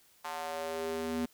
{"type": "tone with high-pass filter sweep", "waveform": "square", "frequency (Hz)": 81, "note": "E2", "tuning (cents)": -30, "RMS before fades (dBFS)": -36, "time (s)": [0.24, 1.26], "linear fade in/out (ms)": 10, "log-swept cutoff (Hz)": [920, 240], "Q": 2.8, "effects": ["white hiss -64 dBFS RMS until 1.33 s"]}